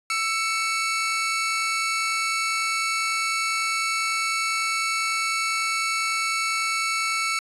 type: tone pair together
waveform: sawtooth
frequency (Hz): 1328 / 2230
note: E6 / C#7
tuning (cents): +12 / +10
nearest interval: major sixth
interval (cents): 898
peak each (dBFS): -22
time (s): 0.1-7.39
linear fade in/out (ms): 2
effects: resampled to 24000 Hz